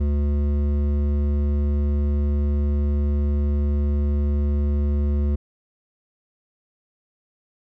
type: tone with hard clipping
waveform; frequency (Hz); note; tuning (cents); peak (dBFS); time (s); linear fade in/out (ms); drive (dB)
sine; 72.3; D2; -27; -20; 0-5.36; 10; 11
effects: none